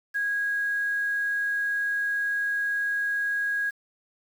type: tone with quantisation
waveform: sine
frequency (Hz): 1647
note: G#6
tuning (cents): -15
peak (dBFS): -24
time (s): 0.14-3.71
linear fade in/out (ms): 20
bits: 8
effects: none